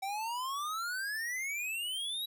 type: exponential sweep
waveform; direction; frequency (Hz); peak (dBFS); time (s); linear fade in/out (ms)
square; up; 761 to 3900; -35; 0.02-2.26; 10
effects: none